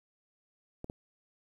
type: clicks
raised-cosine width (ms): 2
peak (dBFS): -26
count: 2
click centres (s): 0.844 / 0.899
effects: 10-bit

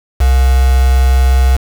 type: tone with quantisation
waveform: sine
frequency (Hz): 64.7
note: C2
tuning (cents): -19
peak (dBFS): -6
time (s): 0.2-1.57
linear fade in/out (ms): 10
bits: 3
effects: none

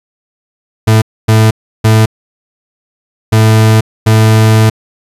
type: tone bursts at uneven times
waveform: 40% pulse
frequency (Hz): 109.9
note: A2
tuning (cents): -2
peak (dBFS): -3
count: 5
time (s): 0.87-1.02 / 1.28-1.51 / 1.84-2.06 / 3.32-3.81 / 4.06-4.7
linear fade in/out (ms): 10
effects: resampled to 32000 Hz

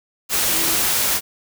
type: tone in noise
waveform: sine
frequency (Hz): 329.6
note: E4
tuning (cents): 0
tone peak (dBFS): -30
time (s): 0.51-0.78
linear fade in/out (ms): 50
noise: white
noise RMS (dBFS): -19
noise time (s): 0.29-1.21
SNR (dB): -14
effects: none

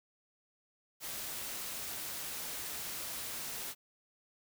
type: noise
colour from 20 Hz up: white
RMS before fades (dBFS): -41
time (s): 1-3.75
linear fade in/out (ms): 50
effects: none

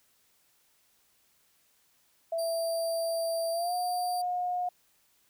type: tone with pitch glide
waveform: sine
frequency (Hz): 663 to 718.8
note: E5 to F5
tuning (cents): +10 to +50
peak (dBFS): -28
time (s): 2.32-4.69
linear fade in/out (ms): 5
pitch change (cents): +140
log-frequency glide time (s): 3.51-3.74
type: tone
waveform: 20% pulse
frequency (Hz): 4699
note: D8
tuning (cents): 0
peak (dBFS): -33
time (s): 2.38-4.22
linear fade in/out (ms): 10
effects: white hiss -68 dBFS RMS until 5.29 s

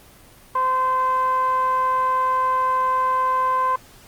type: tone with low-pass filter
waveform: 10% pulse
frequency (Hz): 516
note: C5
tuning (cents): -24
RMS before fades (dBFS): -20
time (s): 0.55-3.76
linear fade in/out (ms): 5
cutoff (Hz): 1100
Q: 7
effects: pink hiss -48 dBFS RMS until 4.07 s + Opus 24 kbps

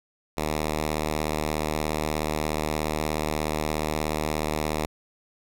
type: tone with vibrato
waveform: 5% pulse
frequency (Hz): 76.8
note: D#2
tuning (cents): -22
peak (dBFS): -14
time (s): 0.37-4.86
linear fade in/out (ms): 5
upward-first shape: square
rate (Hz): 19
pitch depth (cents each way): 23
effects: none

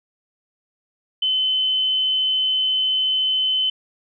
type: tone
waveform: sine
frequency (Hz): 3047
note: G7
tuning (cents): -50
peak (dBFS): -17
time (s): 1.22-3.7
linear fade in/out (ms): 5
effects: none

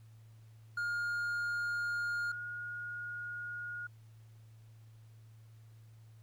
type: tone pair in turn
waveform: triangle / sine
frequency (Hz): 1418 / 1435.3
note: F6 / F6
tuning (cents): +26 / +47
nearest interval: unison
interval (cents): 21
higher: second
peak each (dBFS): -31 / -39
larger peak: first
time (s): 0.77-2.32 / 2.32-3.87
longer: neither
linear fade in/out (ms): 5
effects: added 111 Hz sine -54 dBFS peak until 6.22 s + pink hiss -71 dBFS RMS until 6.22 s

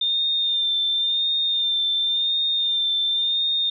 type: tone with vibrato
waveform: sine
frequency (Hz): 3613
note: A7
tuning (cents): +45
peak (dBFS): -19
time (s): 0.01-3.7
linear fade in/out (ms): 5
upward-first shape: sine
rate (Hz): 0.93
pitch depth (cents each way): 29
effects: none

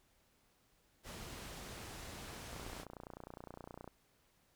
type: low-pass noise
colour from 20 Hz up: pink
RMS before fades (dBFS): -49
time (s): 1.03-2.86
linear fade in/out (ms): 50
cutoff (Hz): 11000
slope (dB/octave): 12
type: click train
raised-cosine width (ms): 1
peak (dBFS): -34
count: 41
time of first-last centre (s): 2.53-3.877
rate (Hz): 29.7
effects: pink hiss -73 dBFS RMS until 4.55 s

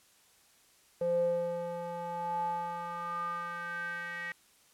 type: tone with band-pass filter sweep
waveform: square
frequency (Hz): 172.6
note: F3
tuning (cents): -20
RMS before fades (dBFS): -35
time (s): 1.01-4.32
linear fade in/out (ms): 2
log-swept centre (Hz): 480 to 1900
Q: 7.5
effects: white hiss -64 dBFS RMS until 4.73 s + low-pass 12000 Hz 12 dB/octave

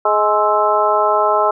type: harmonic tone with a mistuned harmonic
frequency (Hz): 210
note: G#3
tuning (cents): +19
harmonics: 2 / 3 / 4 / 5 / 6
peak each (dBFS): -20 / -17 / -18 / -18 / -18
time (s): 0.05-1.51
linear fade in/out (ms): 5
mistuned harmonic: 6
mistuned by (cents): +74
effects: none

